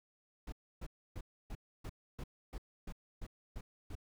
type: noise bursts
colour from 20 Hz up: brown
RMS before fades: -43 dBFS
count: 11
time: 0.47-3.953 s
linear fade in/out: 5 ms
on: 53 ms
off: 290 ms
effects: none